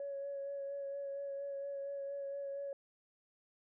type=tone with vibrato; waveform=sine; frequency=558 Hz; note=C#5; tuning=11 cents sharp; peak=-38 dBFS; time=0-2.73 s; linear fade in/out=2 ms; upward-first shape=sine; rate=4.3 Hz; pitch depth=17 cents each way; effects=tanh soft clip ceiling -34 dBFS

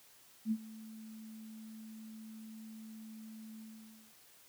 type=tone with ADSR envelope; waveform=sine; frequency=220 Hz; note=A3; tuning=in tune; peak=-28 dBFS; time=0.45-4.15 s; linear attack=63 ms; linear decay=57 ms; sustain=-19 dB; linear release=560 ms; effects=white hiss -62 dBFS RMS until 4.48 s + high-pass 60 Hz 12 dB/octave

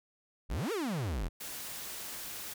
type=exponential two-way sweep; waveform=45% pulse; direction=up then down; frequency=36.69 to 482 to 36.69 Hz; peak=-32 dBFS; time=0.49-1.29 s; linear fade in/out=20 ms; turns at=0.72 s
type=noise; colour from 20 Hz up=white; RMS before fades=-42 dBFS; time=1.4-2.54 s; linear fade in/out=10 ms
effects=none

